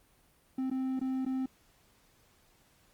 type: tone with dropouts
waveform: triangle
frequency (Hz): 261.6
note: C4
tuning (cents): 0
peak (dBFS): -28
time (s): 0.58-1.46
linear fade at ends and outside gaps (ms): 5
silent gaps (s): 0.701-0.712 / 0.995-1.012 / 1.251-1.262
effects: pink hiss -66 dBFS RMS until 2.93 s + Opus 32 kbps